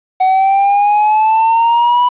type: exponential sweep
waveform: triangle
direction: up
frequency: 746 to 987.8 Hz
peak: -6 dBFS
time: 0.2-2.09 s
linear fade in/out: 10 ms
effects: resampled to 8000 Hz + 7-bit